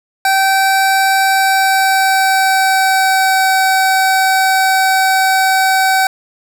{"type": "tone with pitch glide", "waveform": "25% pulse", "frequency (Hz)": [773, 763.2], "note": ["G5", "G5"], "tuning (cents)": [-24, -47], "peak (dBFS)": -6, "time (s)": [0.25, 6.07], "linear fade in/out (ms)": 2, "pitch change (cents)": -23, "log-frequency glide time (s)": [1.23, 3.48], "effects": []}